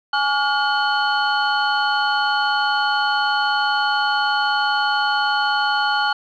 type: tone cluster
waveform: sine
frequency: 836 / 1140 / 1427 / 3036 / 4335 Hz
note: G#5 / C#6 / F6 / F#7 / C#8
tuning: +11 / +48 / +37 / +44 / -39 cents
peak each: -20 / -27 / -20 / -26 / -27 dBFS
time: 0.13-6.13 s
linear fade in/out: 5 ms
effects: tanh soft clip ceiling -7 dBFS